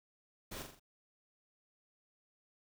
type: noise with echo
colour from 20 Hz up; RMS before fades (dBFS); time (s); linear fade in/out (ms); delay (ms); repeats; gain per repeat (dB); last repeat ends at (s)
pink; -45; 0.51-0.63; 10; 42; 4; -5; 0.798
effects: none

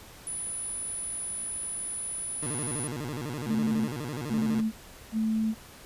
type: tone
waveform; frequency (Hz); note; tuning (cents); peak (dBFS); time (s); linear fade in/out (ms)
sine; 9956; D#9; 0; -32; 0.27-2.87; 0
type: tone with vibrato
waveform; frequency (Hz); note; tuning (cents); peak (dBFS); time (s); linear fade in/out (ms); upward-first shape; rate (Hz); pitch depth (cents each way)
20% pulse; 134.9; C#3; -47; -28; 2.42-4.61; 10; square; 12; 200
type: tone bursts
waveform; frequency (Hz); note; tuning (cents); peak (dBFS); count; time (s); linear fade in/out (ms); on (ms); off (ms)
sine; 220; A3; 0; -24; 3; 3.46-5.55; 50; 430; 400
effects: pink hiss -49 dBFS RMS until 5.85 s + resampled to 32000 Hz

